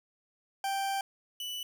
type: tone pair in turn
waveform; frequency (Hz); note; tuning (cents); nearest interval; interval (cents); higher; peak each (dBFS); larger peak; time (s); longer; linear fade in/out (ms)
40% pulse; 784 / 2971; G5 / F#7; 0 / +6; octave + major seventh; 2306; second; -29 / -35; first; 0.64-1.01 / 1.4-1.63; first; 2
effects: none